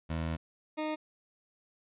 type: tone pair in turn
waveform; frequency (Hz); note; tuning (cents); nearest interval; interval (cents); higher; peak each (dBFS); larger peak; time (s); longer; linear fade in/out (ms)
20% pulse; 81.1 / 308.4; E2 / D#4; -28 / -15; octave + major seventh; 2313; second; -27; neither; 0.09-0.37 / 0.77-0.96; first; 20
effects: resampled to 8000 Hz